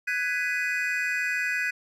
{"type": "chord", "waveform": "triangle", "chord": "G# minor seventh", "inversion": "third", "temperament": "just", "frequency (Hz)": [1495.1, 1661.2, 1993.5, 2492], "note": ["F#6", "G#6", "B6", "D#7"], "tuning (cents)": [18, 0, 16, 2], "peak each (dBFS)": -29, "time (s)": [0.07, 1.71], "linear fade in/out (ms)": 10, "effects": []}